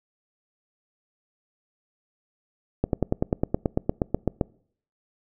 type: slowing click train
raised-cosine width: 2 ms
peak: -8 dBFS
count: 15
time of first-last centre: 2.84-4.412 s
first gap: 92 ms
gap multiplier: 1.03
effects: noise-tail reverb RT60 0.6 s tail -25 dB re dry